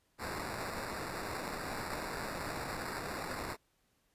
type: noise with sample-and-hold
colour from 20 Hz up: white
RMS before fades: -40 dBFS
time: 0.18-3.57 s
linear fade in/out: 50 ms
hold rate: 3150 Hz
effects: pink hiss -75 dBFS RMS until 4.14 s + resampled to 32000 Hz